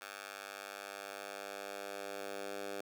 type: tone with high-pass filter sweep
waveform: 10% pulse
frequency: 99.9 Hz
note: G2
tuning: 33 cents sharp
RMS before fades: -45 dBFS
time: 0.01-2.81 s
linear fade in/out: 5 ms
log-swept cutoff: 1100 to 430 Hz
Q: 1.1
effects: none